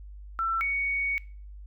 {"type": "tone pair in turn", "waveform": "sine", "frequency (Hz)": [1340, 2233], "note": ["E6", "C#7"], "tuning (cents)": [28, 12], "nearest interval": "major sixth", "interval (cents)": 884, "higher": "second", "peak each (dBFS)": -25, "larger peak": "neither", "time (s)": [[0.39, 0.61], [0.61, 1.18]], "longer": "second", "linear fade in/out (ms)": 0, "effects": ["noise-tail reverb RT60 0.4 s tail -21 dB re dry", "added 50 Hz sine -41 dBFS peak until 1.66 s"]}